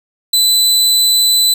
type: tone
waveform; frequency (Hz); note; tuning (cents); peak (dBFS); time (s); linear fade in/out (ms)
sawtooth; 4003; B7; +23; -6; 0.33-1.54; 5
effects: none